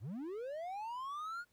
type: linear sweep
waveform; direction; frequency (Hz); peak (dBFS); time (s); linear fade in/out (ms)
triangle; up; 82.8 to 1455; -38; 0-1.45; 50
effects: pink hiss -75 dBFS RMS until 1.52 s